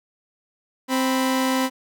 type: tone pair together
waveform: sawtooth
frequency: 261.6 / 987.8 Hz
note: C4 / B5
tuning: 0 / 0 cents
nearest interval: octave + major seventh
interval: 2300 cents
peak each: -16 / -23 dBFS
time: 0.88-1.7 s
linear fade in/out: 50 ms
effects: none